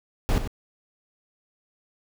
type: noise with echo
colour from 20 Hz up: brown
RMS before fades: -21 dBFS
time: 0.29-0.38 s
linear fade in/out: 0 ms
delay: 95 ms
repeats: 1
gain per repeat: -9 dB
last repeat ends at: 0.475 s
effects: none